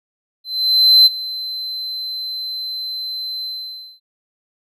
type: tone with ADSR envelope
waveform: triangle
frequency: 4070 Hz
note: C8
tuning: 49 cents flat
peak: -4 dBFS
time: 0.44-4 s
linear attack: 620 ms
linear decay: 25 ms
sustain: -18 dB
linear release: 560 ms
effects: none